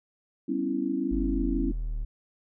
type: chord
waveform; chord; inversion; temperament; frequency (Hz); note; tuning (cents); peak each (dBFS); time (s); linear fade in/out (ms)
sine; C# half-diminished seventh; second; equal with one note detuned; 196 / 251.4 / 277.2 / 329.6; G3 / B3 / C#4 / E4; 0 / +31 / 0 / 0; -35 / -32 / -29 / -31; 0.48-1.72; 10
type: exponential sweep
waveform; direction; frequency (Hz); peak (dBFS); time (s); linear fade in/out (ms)
triangle; down; 50 to 36.71; -26; 1.11-2.05; 10
effects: none